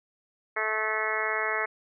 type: harmonic tone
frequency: 217.2 Hz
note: A3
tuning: 22 cents flat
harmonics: 2 / 3 / 4 / 5 / 6 / 7 / 8 / 9 / 10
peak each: -35 / -36 / -37 / -36 / -34 / -37 / -33 / -33 / -33 dBFS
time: 0.56-1.66 s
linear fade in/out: 10 ms
effects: none